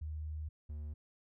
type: tone pair in turn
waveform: sine / triangle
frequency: 77 / 75.02 Hz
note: D#2 / D2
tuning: -17 / +37 cents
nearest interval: unison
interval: 46 cents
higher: first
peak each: -38 / -38 dBFS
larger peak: neither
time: 0.01-0.49 / 0.69-0.94 s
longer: first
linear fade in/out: 10 ms
effects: none